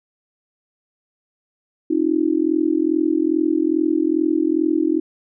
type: tone with amplitude modulation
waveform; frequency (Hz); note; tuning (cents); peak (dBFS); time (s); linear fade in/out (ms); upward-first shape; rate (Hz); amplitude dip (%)
sine; 318; D#4; +38; -11; 1.9-5; 10; sine; 42.4; 100
effects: none